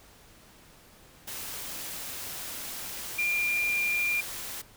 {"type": "tone in noise", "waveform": "sine", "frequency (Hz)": 2396, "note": "D7", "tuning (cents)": 34, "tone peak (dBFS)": -25, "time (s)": [3.18, 4.21], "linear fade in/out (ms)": 10, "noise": "white", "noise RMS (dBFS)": -38, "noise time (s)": [1.27, 4.62], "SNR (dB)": 10, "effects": ["pink hiss -55 dBFS RMS until 4.76 s"]}